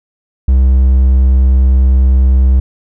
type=tone; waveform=triangle; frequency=65 Hz; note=C2; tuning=11 cents flat; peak=-3 dBFS; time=0.48-2.6 s; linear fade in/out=5 ms; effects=none